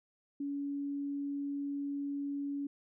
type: tone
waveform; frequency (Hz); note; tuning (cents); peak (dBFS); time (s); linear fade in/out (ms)
sine; 282.8; C#4; +35; -34; 0.4-2.67; 5
effects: none